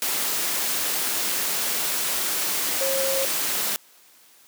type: tone in noise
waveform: sine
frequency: 539 Hz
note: C#5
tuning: 49 cents flat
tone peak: -24 dBFS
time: 2.81-3.25 s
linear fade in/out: 0 ms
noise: white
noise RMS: -25 dBFS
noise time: 0.02-3.76 s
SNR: -2 dB
effects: white hiss -54 dBFS RMS until 4.47 s + high-pass 200 Hz 12 dB/octave